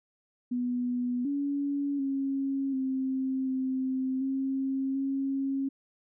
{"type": "tone with pitch steps", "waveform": "sine", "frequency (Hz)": [246.1, 283, 272.7, 263.5, 261.2, 268.1, 271.8], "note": ["B3", "C#4", "C#4", "C4", "C4", "C4", "C#4"], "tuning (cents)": [-6, 36, -28, 12, -3, 42, -34], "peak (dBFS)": -27, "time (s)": [0.51, 5.69], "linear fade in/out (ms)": 10, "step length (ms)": 740, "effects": []}